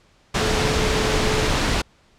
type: tone in noise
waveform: sine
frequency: 431.7 Hz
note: A4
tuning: 33 cents flat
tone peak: -25 dBFS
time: 0.39-1.5 s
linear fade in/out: 10 ms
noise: pink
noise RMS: -20 dBFS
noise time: 0.34-1.82 s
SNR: -8 dB
effects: pink hiss -57 dBFS RMS until 2.18 s + low-pass 6000 Hz 12 dB/octave